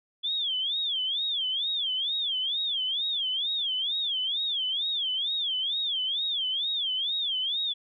sine tone with vibrato, 3373 Hz, G#7, 26 cents sharp, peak -26 dBFS, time 0.23-7.74 s, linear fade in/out 20 ms, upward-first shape sine, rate 2.2 Hz, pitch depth 200 cents each way, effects none

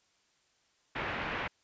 white low-pass noise, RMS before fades -36 dBFS, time 0.95-1.48 s, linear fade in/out 10 ms, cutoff 2400 Hz, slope 24 dB/octave, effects white hiss -71 dBFS RMS until 1.63 s + resampled to 16000 Hz

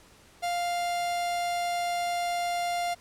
45% pulse tone, 699 Hz, F5, 1 cent sharp, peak -27 dBFS, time 0.42-2.95 s, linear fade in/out 20 ms, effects pink hiss -56 dBFS RMS until 3 s + low-pass 11000 Hz 12 dB/octave

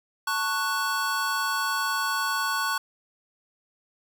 square chord, F# minor, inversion first, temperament just, 888 / 1110 / 1480 Hz, A5 / C#6 / F#6, +16 / +2 / 0 cents, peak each -33 / -29 / -29 dBFS, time 0.27-2.78 s, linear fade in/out 5 ms, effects none

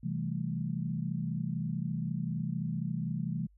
sine chord, A minor seventh, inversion first, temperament equal, 130.81 / 164.81 / 196 / 220 Hz, C3 / E3 / G3 / A3, 0 / 0 / 0 / 0 cents, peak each -37 / -34 / -39 / -39 dBFS, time 0.03-3.47 s, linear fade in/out 10 ms, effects added 50 Hz sine -59 dBFS peak until 3.57 s

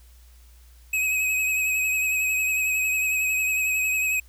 square tone with vibrato, 2543 Hz, D#7, 37 cents sharp, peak -22 dBFS, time 0.93-4.2 s, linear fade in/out 5 ms, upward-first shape sine, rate 11 Hz, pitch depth 26 cents each way, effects added 60 Hz sine -48 dBFS peak until 4.28 s + white hiss -59 dBFS RMS until 4.28 s

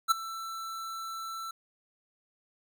square tone with ADSR envelope, 1333 Hz, E6, 19 cents sharp, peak -19 dBFS, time 0.08-1.51 s, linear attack 33 ms, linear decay 11 ms, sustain -18 dB, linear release 4 ms, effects none

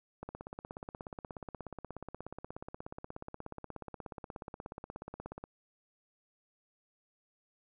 click train, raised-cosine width 1 ms, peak -28 dBFS, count 88, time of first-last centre 0.23-5.44 s, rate 16.7 Hz, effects none

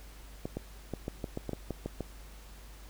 clicks, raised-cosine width 2 ms, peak -21 dBFS, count 11, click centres 0.455 / 0.57 / 0.937 / 1.081 / 1.242 / 1.374 / 1.493 / 1.533 / 1.707 / 1.86 / 2.007 s, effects added 50 Hz sine -48 dBFS peak until 2.89 s + pink hiss -55 dBFS RMS until 2.89 s

